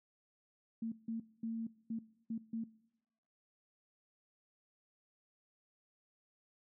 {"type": "tone bursts at uneven times", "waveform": "sine", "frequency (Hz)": 226.7, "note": "A#3", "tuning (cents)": -48, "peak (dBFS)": -36, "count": 6, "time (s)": [[0.82, 0.92], [1.08, 1.2], [1.43, 1.67], [1.9, 1.99], [2.3, 2.38], [2.53, 2.64]], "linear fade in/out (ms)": 5, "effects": ["noise-tail reverb RT60 0.9 s tail -21 dB re dry"]}